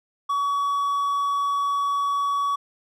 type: tone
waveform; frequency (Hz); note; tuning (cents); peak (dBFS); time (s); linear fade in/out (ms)
triangle; 1131; C#6; +34; -19; 0.29-2.56; 10
effects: none